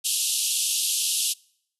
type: band-pass noise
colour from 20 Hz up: white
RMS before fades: -25 dBFS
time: 0.04-1.34 s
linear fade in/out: 20 ms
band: 2700 to 12000 Hz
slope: 96 dB/octave
effects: noise-tail reverb RT60 0.7 s tail -26 dB re dry